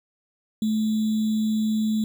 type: tone with sample-and-hold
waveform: sine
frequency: 217.1 Hz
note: A3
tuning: 23 cents flat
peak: -20 dBFS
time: 0.62-2.04 s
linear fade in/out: 2 ms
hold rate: 3675 Hz
effects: none